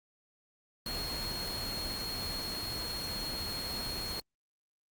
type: tone in noise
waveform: sine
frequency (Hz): 4286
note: C8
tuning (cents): +41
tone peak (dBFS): -37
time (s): 0.86-4.2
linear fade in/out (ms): 2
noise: pink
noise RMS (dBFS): -39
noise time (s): 0.86-4.2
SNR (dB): -1
effects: Opus 32 kbps